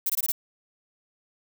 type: noise bursts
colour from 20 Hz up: violet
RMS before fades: -25 dBFS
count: 5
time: 0.06-0.32 s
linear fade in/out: 5 ms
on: 36 ms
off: 20 ms
effects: none